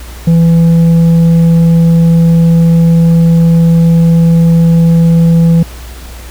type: tone with tanh clipping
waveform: triangle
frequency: 166.6 Hz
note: E3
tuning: 19 cents sharp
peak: -4 dBFS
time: 0.27-5.63 s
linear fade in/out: 5 ms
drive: 9 dB
effects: added 60 Hz sine -25 dBFS peak until 6.3 s + pink hiss -32 dBFS RMS until 6.3 s